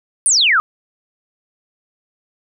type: exponential sweep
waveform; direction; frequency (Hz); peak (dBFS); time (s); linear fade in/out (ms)
sine; down; 9850 to 1174.7; -10; 0.26-0.6; 0
effects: none